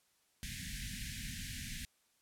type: band-stop noise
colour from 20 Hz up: pink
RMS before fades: -43 dBFS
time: 0.43-1.85 s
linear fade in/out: 0 ms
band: 260 to 1600 Hz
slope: 96 dB/octave
effects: white hiss -74 dBFS RMS until 2.21 s + low-pass 12000 Hz 12 dB/octave